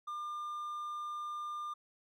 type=tone; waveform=triangle; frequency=1200 Hz; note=D6; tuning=37 cents sharp; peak=-36 dBFS; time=0.07-1.74 s; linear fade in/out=10 ms; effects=none